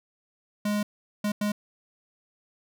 square tone bursts at uneven times, 207.7 Hz, G#3, in tune, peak -25 dBFS, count 3, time 0.65-0.83 / 1.24-1.32 / 1.41-1.52 s, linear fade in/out 5 ms, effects none

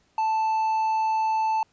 triangle tone with hard clipping, 880 Hz, A5, in tune, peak -22 dBFS, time 0.18-1.63 s, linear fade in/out 2 ms, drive 6 dB, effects pink hiss -65 dBFS RMS until 1.72 s + resampled to 16000 Hz

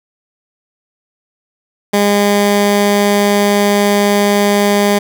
15% pulse tone, 203.8 Hz, G#3, 32 cents flat, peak -3 dBFS, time 1.93-4.99 s, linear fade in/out 10 ms, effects none

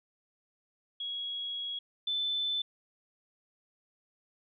sine tone pair in turn, 3322 / 3520 Hz, G#7 / A7, 0 / 0 cents, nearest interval minor second, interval 100 cents, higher second, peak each -34 / -29 dBFS, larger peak second, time 1-1.79 / 2.07-2.62 s, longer first, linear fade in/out 5 ms, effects none

